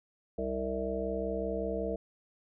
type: harmonic tone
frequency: 65.3 Hz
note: C2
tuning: 3 cents flat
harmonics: 1 / 3 / 5 / 7 / 9 / 10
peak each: -40 / -39 / -40 / -35 / -39 / -38 dBFS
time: 0.38-1.96 s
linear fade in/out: 5 ms
effects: none